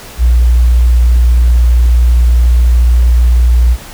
sine tone, 59.9 Hz, A#1, 48 cents sharp, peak -3 dBFS, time 0.18-3.77 s, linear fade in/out 50 ms, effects tanh soft clip ceiling 0 dBFS + pink hiss -31 dBFS RMS until 3.93 s

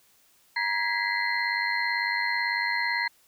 sine tone cluster, 943 / 1653 / 1946 / 2044 / 4197 Hz, A#5 / G#6 / B6 / C7 / C8, +20 / -9 / -26 / -41 / +5 cents, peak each -31 / -33 / -30 / -29 / -34 dBFS, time 0.56-3.08 s, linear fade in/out 5 ms, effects white hiss -62 dBFS RMS until 3.27 s

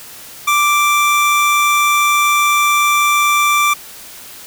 25% pulse tone, 1174.7 Hz, D6, in tune, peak -7 dBFS, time 0.47-3.74 s, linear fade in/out 10 ms, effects white hiss -35 dBFS RMS until 4.46 s

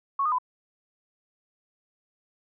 sine tone with pitch steps, 1106 / 1226 / 1004 Hz, C#6 / D#6 / B5, -4 / -26 / +28 cents, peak -22 dBFS, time 0.19-0.385 s, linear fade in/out 5 ms, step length 65 ms, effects none

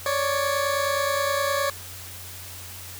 20% pulse tone pair together, 554.4 / 584 Hz, C#5 / D5, 0 / -10 cents, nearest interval minor second, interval 90 cents, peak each -19 / -22 dBFS, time 0.06-1.7 s, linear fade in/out 2 ms, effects added 91 Hz sine -43 dBFS peak until 2.99 s + white hiss -40 dBFS RMS until 2.99 s

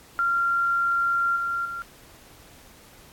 sine tone with level steps, 1382 Hz, F6, 19 cents flat, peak -20 / -24 / -30 dBFS, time 0.19-1.82 s, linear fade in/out 0 ms, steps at 1.36 / 1.65 s, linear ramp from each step 5 ms, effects pink hiss -51 dBFS RMS until 3.12 s + AAC 64 kbps

